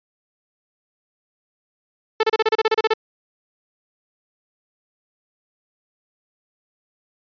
sawtooth tone bursts, 440 Hz, A4, in tune, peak -10 dBFS, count 12, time 2.2-2.937 s, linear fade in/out 5 ms, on 33 ms, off 31 ms, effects resampled to 11025 Hz

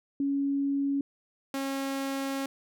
sine / sawtooth tone pair in turn, 279 / 272.3 Hz, C#4 / C#4, +11 / -31 cents, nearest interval unison, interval 42 cents, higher first, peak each -25 / -26 dBFS, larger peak first, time 0.2-1.01 / 1.54-2.46 s, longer second, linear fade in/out 2 ms, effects none

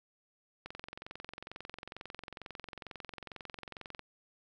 click train, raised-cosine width 0.3 ms, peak -27 dBFS, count 75, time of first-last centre 0.66-3.993 s, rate 22.2 Hz, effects none

